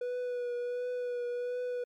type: tone with vibrato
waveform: triangle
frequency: 490 Hz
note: B4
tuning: 14 cents flat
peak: -30 dBFS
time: 0.01-1.84 s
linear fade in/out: 5 ms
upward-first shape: triangle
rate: 1.4 Hz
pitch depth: 25 cents each way
effects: MP3 96 kbps